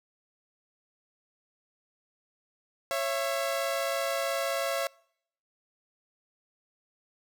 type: tone pair together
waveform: sawtooth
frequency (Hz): 550 / 668.6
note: C#5 / E5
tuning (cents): -14 / +24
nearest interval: minor third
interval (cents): 338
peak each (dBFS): -27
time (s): 2.91-4.87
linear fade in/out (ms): 0
effects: noise-tail reverb RT60 0.7 s tail -26 dB re dry